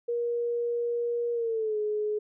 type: tone with pitch glide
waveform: sine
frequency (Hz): 474.5 to 422.7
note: A#4 to G#4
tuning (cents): +31 to +31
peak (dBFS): -26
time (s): 0.08-2.19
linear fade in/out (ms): 10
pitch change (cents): -200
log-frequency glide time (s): 1.33-1.78
effects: none